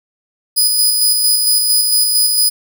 15% pulse tone with tremolo, 4978 Hz, D#8, in tune, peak -3 dBFS, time 0.56-2.5 s, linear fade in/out 20 ms, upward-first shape square, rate 4.4 Hz, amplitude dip 30%, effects none

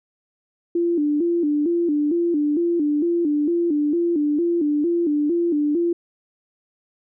sine tone with vibrato, 318.1 Hz, D#4, 38 cents sharp, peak -17 dBFS, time 0.75-5.93 s, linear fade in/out 5 ms, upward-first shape square, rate 2.2 Hz, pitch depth 130 cents each way, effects none

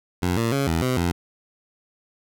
15% pulse tone with pitch steps, 89.3 / 115.1 / 138.5 / 82 / 127.7 / 86.5 Hz, F2 / A#2 / C#3 / E2 / C3 / F2, +39 / -22 / -1 / -9 / -42 / -16 cents, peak -14 dBFS, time 0.22-1.12 s, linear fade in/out 10 ms, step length 150 ms, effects none

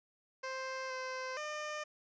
15% pulse tone with pitch steps, 524 / 517 / 604 Hz, C5 / C5 / D5, +2 / -21 / +48 cents, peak -32 dBFS, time 0.43-1.84 s, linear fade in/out 10 ms, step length 470 ms, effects resampled to 16000 Hz

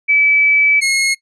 sine / sawtooth tone pair in turn, 2300 / 2164 Hz, D7 / C#7, -37 / -42 cents, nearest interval minor second, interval 105 cents, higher first, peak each -9 dBFS, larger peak neither, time 0.08-0.81 / 0.81-1.15 s, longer first, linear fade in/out 20 ms, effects noise-tail reverb RT60 0.1 s tail -20 dB re dry + resampled to 24000 Hz

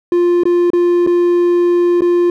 triangle tone with dropouts, 350 Hz, F4, 4 cents sharp, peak -7 dBFS, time 0.12-2.3 s, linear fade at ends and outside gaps 2 ms, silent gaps 0.435-0.454 / 0.703-0.733 / 1.065-1.072 / 2.008-2.019 s, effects none

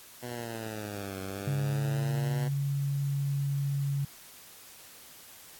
10% pulse linear two-way sweep, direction down then up, 123.47 to 94.6 to 123.47 Hz, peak -28 dBFS, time 0.22-2.49 s, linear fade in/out 20 ms, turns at 1.2 s
sine tone, 140 Hz, C#3, 18 cents sharp, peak -27 dBFS, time 1.47-4.05 s, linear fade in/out 5 ms
effects white hiss -51 dBFS RMS until 5.59 s + AAC 64 kbps

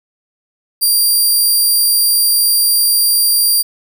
5% pulse tone, 4751 Hz, D8, 19 cents sharp, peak -3 dBFS, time 0.81-3.63 s, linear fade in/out 20 ms, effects none

